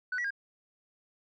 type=tone with pitch steps; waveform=sine; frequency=1494 / 1937 / 1618 Hz; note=F#6 / B6 / G#6; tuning=+16 / -34 / -46 cents; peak=-28 dBFS; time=0.12-0.306 s; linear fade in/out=5 ms; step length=62 ms; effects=tanh soft clip ceiling -28 dBFS